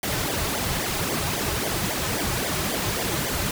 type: noise with flanger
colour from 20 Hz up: pink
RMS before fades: -26 dBFS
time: 0.03-3.51 s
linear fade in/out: 2 ms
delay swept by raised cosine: 0.72 to 4.32 ms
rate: 3.7 Hz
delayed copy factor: -1
effects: none